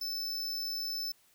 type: tone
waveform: square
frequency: 5274 Hz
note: E8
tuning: in tune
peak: -34 dBFS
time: 0.01-1.12 s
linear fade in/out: 5 ms
effects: white hiss -66 dBFS RMS until 1.34 s